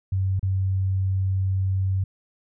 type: tone with dropouts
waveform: sine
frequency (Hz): 95.3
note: G2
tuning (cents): -48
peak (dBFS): -20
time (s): 0.12-2.04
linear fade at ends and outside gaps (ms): 5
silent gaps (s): 0.395-0.428
effects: none